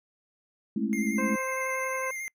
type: chord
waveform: sine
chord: A major seventh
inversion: third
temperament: equal with one note detuned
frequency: 207.7 / 220 / 271.6 / 329.6 Hz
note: G#3 / A3 / C#4 / E4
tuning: 0 / 0 / -35 / 0 cents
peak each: -30 / -29 / -33 / -34 dBFS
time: 0.76-1.36 s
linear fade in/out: 5 ms
type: tone with vibrato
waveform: square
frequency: 2106 Hz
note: C7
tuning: 11 cents sharp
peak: -34 dBFS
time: 0.93-2.28 s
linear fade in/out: 0 ms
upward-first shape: square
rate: 11 Hz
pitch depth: 17 cents each way
type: harmonic tone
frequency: 523.3 Hz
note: C5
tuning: in tune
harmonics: 1 / 2 / 3 / 4 / 5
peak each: -33 / -34 / -38 / -42 / -44 dBFS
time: 1.18-2.11 s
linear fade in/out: 5 ms
effects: noise-tail reverb RT60 0.1 s tail -25 dB re dry